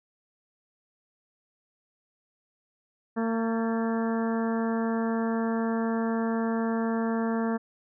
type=harmonic tone with a mistuned harmonic; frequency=227 Hz; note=A#3; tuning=46 cents flat; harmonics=1 / 2 / 3 / 4 / 5 / 6 / 7 / 8; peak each=-26 / -32 / -36 / -38 / -40 / -42 / -43 / -44 dBFS; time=3.16-7.58 s; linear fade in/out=20 ms; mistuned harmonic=8; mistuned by=-60 cents; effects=none